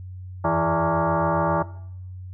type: tone with frequency modulation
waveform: sine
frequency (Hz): 164.4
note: E3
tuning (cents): -4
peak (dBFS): -18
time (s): 0.44-1.63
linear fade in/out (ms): 10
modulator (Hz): 249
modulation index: 4.2
effects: noise-tail reverb RT60 0.7 s tail -18 dB re dry + added 92 Hz sine -34 dBFS peak until 2.33 s